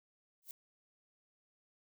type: noise with exponential growth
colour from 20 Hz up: violet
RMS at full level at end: -42 dBFS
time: 0.42-0.51 s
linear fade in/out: 1 ms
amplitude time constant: 19 ms
effects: none